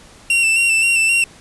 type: tone with vibrato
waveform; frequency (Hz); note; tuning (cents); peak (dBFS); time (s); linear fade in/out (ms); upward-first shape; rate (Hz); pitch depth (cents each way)
45% pulse; 2705; E7; +44; -12; 0.3-1.24; 2; square; 3.8; 28
effects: pink hiss -44 dBFS RMS until 1.4 s + resampled to 24000 Hz